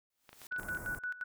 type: noise with exponential growth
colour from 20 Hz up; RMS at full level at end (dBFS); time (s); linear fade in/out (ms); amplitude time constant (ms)
white; -49; 0.1-0.47; 2; 79
type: clicks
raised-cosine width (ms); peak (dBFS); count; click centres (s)
0.3; -35; 8; 0.292 / 0.33 / 0.417 / 0.523 / 0.563 / 0.632 / 0.691 / 0.749
type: tone with tremolo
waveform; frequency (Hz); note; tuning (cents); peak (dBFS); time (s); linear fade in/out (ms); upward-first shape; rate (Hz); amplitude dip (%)
sine; 1480; F#6; 0; -34; 0.51-1.24; 10; square; 5.7; 80
type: band-stop noise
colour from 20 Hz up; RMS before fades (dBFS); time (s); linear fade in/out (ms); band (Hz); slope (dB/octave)
pink; -46; 0.58-0.99; 5; 1500 to 7900; 24
effects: none